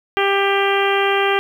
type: harmonic tone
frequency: 395.9 Hz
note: G4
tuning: 17 cents sharp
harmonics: 1 / 2 / 3 / 4 / 5 / 6 / 7 / 8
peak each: -18 / -21 / -23 / -24 / -25 / -26 / -26 / -27 dBFS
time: 0.17-1.39 s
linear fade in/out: 0 ms
effects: 8-bit